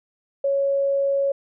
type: tone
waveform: sine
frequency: 554.4 Hz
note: C#5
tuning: in tune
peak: -18 dBFS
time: 0.44-1.32 s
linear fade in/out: 5 ms
effects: none